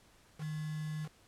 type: tone with quantisation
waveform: sine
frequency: 154.3 Hz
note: D#3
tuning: 14 cents flat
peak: -36 dBFS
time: 0.38-1.09 s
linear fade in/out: 50 ms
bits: 8
effects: pink hiss -64 dBFS RMS until 1.27 s + low-pass 11000 Hz 12 dB/octave